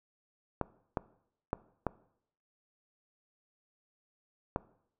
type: clicks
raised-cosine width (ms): 1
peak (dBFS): -16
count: 5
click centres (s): 0.613 / 0.972 / 1.531 / 1.867 / 4.561
effects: noise-tail reverb RT60 0.7 s tail -20 dB re dry